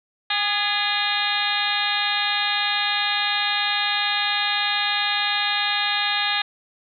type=harmonic tone with a mistuned harmonic; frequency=408.5 Hz; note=G#4; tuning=29 cents flat; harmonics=2 / 3 / 4 / 5 / 6 / 7 / 8 / 9 / 10; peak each=-28 / -31 / -27 / -30 / -29 / -32 / -30 / -26 / -30 dBFS; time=0.3-6.42 s; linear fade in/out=5 ms; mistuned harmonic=4; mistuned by=+46 cents; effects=none